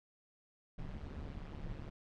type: noise with amplitude modulation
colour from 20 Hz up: brown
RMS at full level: -41 dBFS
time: 0.78-1.9 s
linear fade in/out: 10 ms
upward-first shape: sine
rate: 146 Hz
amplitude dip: 85%
effects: low-pass 4000 Hz 12 dB/octave